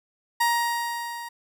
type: tone with level ramp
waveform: 30% pulse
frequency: 942 Hz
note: A#5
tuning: 18 cents sharp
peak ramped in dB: -16 to -32 dBFS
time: 0.4-1.29 s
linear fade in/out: 10 ms
effects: none